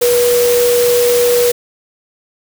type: tone in noise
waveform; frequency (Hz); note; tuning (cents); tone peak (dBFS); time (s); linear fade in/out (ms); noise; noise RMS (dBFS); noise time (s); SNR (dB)
sine; 483.8; B4; -36; -9; 0.01-1.52; 10; white; -19; 0.01-1.52; +7
effects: none